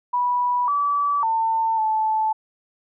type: tone with pitch steps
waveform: sine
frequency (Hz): 980 / 1151 / 898 / 873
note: B5 / D6 / A5 / A5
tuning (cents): -14 / -35 / +35 / -14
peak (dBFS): -18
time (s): 0.13-2.33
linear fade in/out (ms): 10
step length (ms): 550
effects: none